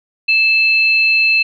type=tone pair together; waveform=sine; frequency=2636 / 4171 Hz; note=E7 / C8; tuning=-1 / -6 cents; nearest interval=minor sixth; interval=795 cents; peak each=-10 / -19 dBFS; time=0.28-1.43 s; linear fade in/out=10 ms; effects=none